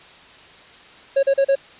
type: tone bursts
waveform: triangle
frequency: 548 Hz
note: C#5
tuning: 20 cents flat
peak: -11 dBFS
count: 4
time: 1.16-1.555 s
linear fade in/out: 10 ms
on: 71 ms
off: 37 ms
effects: white hiss -45 dBFS RMS until 1.79 s + resampled to 8000 Hz